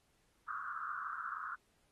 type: band-pass noise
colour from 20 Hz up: white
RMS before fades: -42 dBFS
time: 0.47-1.56 s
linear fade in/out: 20 ms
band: 1100 to 1500 Hz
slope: 96 dB/octave
effects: pink hiss -75 dBFS RMS until 1.91 s + AAC 32 kbps